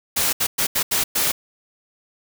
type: noise bursts at uneven times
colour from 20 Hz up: white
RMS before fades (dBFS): -20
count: 6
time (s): 0.16-0.33 / 0.4-0.47 / 0.58-0.67 / 0.75-0.83 / 0.91-1.04 / 1.15-1.32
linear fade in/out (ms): 10
effects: none